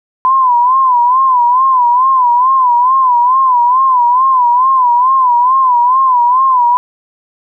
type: tone with vibrato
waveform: sine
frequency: 1010 Hz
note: B5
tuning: 39 cents sharp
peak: -6 dBFS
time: 0.25-6.77 s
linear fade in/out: 0 ms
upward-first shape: sine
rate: 2.3 Hz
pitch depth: 100 cents each way
effects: none